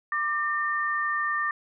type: tone pair together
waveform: sine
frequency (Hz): 1185 / 1813.6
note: D6 / A#6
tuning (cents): +15 / -48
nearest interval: perfect fifth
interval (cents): 737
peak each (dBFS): -27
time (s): 0.12-1.51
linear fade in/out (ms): 2
effects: none